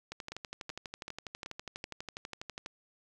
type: two click trains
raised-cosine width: 0.2 ms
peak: -24 / -23 dBFS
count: 5 / 32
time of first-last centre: 0.32-1.841 / 0.12-2.661 s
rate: 2.63 / 12.2 Hz
effects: none